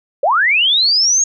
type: linear sweep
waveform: sine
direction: up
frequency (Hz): 502 to 6645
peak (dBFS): -10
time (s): 0.23-1.24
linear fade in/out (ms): 5
effects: none